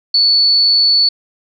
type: tone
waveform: sine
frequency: 4449 Hz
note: C#8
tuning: 5 cents sharp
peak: -8 dBFS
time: 0.14-1.09 s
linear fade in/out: 5 ms
effects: none